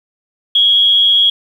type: tone with amplitude modulation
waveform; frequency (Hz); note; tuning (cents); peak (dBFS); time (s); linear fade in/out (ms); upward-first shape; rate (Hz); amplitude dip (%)
sine; 3305; G#7; -9; -5; 0.55-1.3; 5; sine; 199; 50
effects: 7-bit